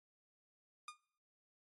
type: tone with exponential decay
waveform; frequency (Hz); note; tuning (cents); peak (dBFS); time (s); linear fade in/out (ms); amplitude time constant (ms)
sawtooth; 1217; D#6; -39; -39; 0.88-0.99; 2; 22
effects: noise-tail reverb RT60 0.6 s tail -21 dB re dry + MP3 48 kbps